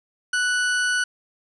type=tone; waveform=40% pulse; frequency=1481 Hz; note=F#6; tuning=1 cent sharp; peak=-19 dBFS; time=0.33-1.04 s; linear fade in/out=5 ms; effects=resampled to 24000 Hz + 8-bit